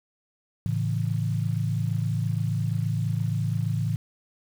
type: chord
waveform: sine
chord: A major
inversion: none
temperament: equal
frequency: 110 / 138.59 / 164.81 Hz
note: A2 / C#3 / E3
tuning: 0 / 0 / 0 cents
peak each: -26 / -29 / -29 dBFS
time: 0.66-3.96 s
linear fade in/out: 0 ms
effects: 8-bit